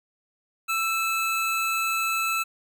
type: tone pair together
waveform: square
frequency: 1334.5 / 2608 Hz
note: E6 / E7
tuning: +21 / -19 cents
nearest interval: octave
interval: 1160 cents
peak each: -27 dBFS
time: 0.68-2.44 s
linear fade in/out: 20 ms
effects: none